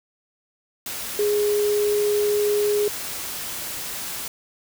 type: tone in noise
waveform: sine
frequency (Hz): 415.3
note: G#4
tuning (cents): 0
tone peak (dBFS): -18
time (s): 1.19-2.88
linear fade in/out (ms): 2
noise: white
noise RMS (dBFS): -31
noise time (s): 0.86-4.28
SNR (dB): +10
effects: none